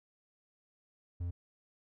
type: tone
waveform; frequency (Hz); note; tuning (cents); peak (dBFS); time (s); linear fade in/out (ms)
triangle; 87.1; F2; -4; -32; 1.2-1.31; 10
effects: none